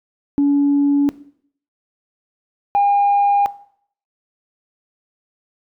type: tone pair in turn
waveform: sine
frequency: 284.3 / 808.3 Hz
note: C#4 / G#5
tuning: +44 / -47 cents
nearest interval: octave + tritone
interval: 1809 cents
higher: second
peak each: -10 dBFS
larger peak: neither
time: 0.38-1.09 / 2.75-3.46 s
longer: neither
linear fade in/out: 0 ms
effects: noise-tail reverb RT60 0.6 s tail -18 dB re dry + tanh soft clip ceiling -9 dBFS